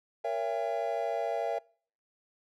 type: chord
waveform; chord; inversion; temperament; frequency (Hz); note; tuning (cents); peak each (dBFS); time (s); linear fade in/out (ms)
triangle; A# diminished seventh; none; just; 466.2 / 559.4 / 671.3 / 805.5; A#4 / C#5 / E5 / G5; 0 / +16 / +31 / +47; -34 / -34 / -31 / -35; 0.24-1.59; 10
effects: noise-tail reverb RT60 0.5 s tail -25 dB re dry